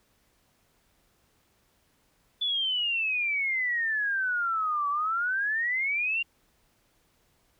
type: exponential two-way sweep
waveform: sine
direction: down then up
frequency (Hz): 3482 to 1137 to 2806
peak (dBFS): -25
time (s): 2.41-6.23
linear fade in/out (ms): 10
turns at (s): 4.89
effects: pink hiss -68 dBFS RMS until 7.59 s